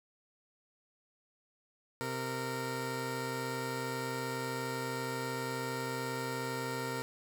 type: tone pair together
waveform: 15% pulse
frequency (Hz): 129.73 / 461.7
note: C3 / A#4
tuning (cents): -14 / -17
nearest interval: octave + minor seventh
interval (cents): 2197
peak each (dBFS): -32 / -31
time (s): 2.01-7.02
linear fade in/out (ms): 0
effects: none